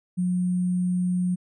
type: tone with sample-and-hold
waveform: sine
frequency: 180 Hz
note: F#3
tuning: 47 cents flat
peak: -21 dBFS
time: 0.17-1.36 s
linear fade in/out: 20 ms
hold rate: 8820 Hz
effects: resampled to 22050 Hz